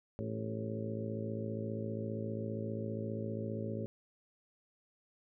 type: harmonic tone with a mistuned harmonic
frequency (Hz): 55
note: A1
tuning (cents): 0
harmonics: 2 / 3 / 4 / 5 / 6 / 7 / 8 / 9 / 10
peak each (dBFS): -40 / -50 / -41 / -49 / -48 / -45 / -46 / -56 / -45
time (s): 0.19-3.86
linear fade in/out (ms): 0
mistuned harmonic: 7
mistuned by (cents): +35
effects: none